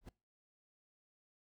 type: noise with exponential growth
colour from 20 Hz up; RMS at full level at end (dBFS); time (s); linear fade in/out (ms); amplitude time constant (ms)
brown; -39; 0.01-0.09; 5; 16
effects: noise-tail reverb RT60 0.3 s tail -23 dB re dry